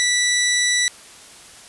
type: tone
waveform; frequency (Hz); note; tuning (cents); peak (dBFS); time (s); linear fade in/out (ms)
15% pulse; 1964; B6; -10; -10; 0-0.88; 0
effects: white hiss -43 dBFS RMS until 1.68 s + resampled to 24000 Hz